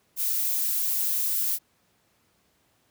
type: noise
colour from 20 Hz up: violet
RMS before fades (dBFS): -26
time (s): 0.16-1.59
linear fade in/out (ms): 50
effects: pink hiss -67 dBFS RMS until 2.9 s + high-pass 80 Hz 12 dB/octave